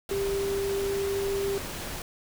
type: tone in noise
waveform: sine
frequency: 395.4 Hz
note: G4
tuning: 15 cents sharp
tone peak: -26 dBFS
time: 0.11-1.58 s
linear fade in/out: 2 ms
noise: pink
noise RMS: -36 dBFS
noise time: 0.09-2.02 s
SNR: +7 dB
effects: none

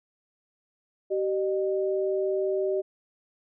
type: tone pair together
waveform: sine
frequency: 384.2 / 609.9 Hz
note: G4 / D#5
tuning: -35 / -35 cents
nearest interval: minor sixth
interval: 800 cents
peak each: -25 / -29 dBFS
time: 1.1-2.82 s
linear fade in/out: 20 ms
effects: none

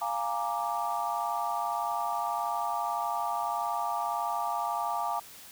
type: chord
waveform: sine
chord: Bb dominant seventh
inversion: second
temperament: equal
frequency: 698.5 / 830.6 / 932.3 / 1174.7 Hz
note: F5 / Ab5 / Bb5 / D6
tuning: 0 / 0 / 0 / 0 cents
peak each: -34 dBFS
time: 0.01-5.2 s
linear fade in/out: 10 ms
effects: white hiss -49 dBFS RMS until 5.51 s

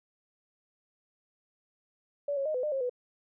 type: tone with pitch steps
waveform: sine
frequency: 573 / 550 / 618 / 504 / 603 / 538 / 494.7 Hz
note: D5 / C#5 / D#5 / B4 / D5 / C5 / B4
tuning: -43 / -14 / -12 / +35 / +46 / +48 / +3 cents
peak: -28 dBFS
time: 2.28-2.896 s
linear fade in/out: 5 ms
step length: 88 ms
effects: none

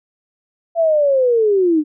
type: linear sweep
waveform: sine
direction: down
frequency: 680 to 292.4 Hz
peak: -11 dBFS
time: 0.75-1.84 s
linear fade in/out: 50 ms
effects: none

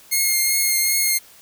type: tone with vibrato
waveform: 5% pulse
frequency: 2141 Hz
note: C7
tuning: 39 cents sharp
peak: -7 dBFS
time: 0.11-1.19 s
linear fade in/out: 20 ms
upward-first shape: triangle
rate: 2.6 Hz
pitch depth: 21 cents each way
effects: white hiss -48 dBFS RMS until 1.41 s

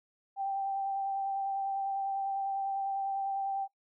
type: tone with vibrato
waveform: sine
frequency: 784 Hz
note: G5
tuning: in tune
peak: -30 dBFS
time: 0.36-3.68 s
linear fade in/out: 50 ms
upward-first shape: sine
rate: 10 Hz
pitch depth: 14 cents each way
effects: noise-tail reverb RT60 0.1 s tail -17 dB re dry

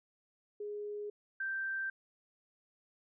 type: tone pair in turn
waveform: sine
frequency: 415 / 1566.8 Hz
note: G#4 / G6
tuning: -1 / -1 cents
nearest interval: octave + major seventh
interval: 2300 cents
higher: second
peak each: -38 / -34 dBFS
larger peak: second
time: 0.6-1.1 / 1.4-1.9 s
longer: neither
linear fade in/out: 5 ms
effects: none

